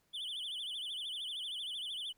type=tone with vibrato; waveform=triangle; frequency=3237 Hz; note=G#7; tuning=45 cents flat; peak=-37 dBFS; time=0.13-2.13 s; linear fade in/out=20 ms; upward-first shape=sine; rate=13 Hz; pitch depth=170 cents each way; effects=pink hiss -75 dBFS RMS until 2.17 s